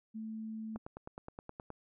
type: tone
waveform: sine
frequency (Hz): 220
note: A3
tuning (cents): 0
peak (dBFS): -39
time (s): 0.14-0.78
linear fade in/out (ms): 20
type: click train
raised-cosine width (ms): 1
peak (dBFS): -30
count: 10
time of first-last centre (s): 0.76-1.703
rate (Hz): 9.54
effects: none